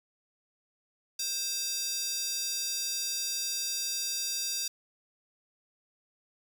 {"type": "tone with high-pass filter", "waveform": "square", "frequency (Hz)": 526, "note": "C5", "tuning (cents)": 9, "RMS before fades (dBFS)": -33, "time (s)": [1.19, 4.68], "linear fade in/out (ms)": 5, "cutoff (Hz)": 5100, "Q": 2.7, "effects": ["9-bit"]}